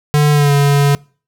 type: tone with pitch glide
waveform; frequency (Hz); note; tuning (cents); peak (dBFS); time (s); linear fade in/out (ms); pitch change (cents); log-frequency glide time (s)
square; 148.1 to 142.23; D3 to C#3; +15 to +45; -9; 0.14-0.95; 0; -70; 0.32-0.52
effects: noise-tail reverb RT60 0.4 s tail -25 dB re dry